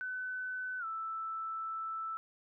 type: tone with pitch glide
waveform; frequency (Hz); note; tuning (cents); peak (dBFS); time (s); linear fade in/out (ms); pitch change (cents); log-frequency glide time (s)
sine; 1508 to 1320.4; F#6 to E6; +32 to +2; -36; 0.01-2.17; 0; -230; 0.79-0.85
effects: none